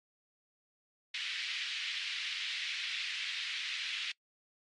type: band-pass noise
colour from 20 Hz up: white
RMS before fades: -38 dBFS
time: 1.14-4.12 s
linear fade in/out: 5 ms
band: 2000 to 3700 Hz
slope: 24 dB/octave
effects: noise-tail reverb RT60 0.1 s tail -23 dB re dry + MP3 48 kbps